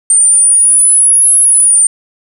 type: linear two-way sweep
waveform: sine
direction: up then down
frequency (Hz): 8870 to 10750 to 8870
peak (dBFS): -3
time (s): 0.1-1.87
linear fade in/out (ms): 2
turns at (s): 1.39
effects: tanh soft clip ceiling 0 dBFS + 7-bit